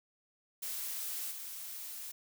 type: noise with level steps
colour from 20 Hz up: blue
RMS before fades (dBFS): -39 / -44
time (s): 0.62-2.12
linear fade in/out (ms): 10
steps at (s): 1.3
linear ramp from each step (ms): 20
effects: none